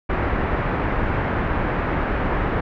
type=low-pass noise; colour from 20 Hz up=pink; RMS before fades=-22 dBFS; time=0.09-2.61 s; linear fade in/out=10 ms; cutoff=2000 Hz; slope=24 dB/octave; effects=none